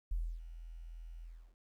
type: tone with ADSR envelope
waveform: sine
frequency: 41.54 Hz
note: E1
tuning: 14 cents sharp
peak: -31 dBFS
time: 0.11-1.56 s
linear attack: 8 ms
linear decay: 280 ms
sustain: -14 dB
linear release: 320 ms
effects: 12-bit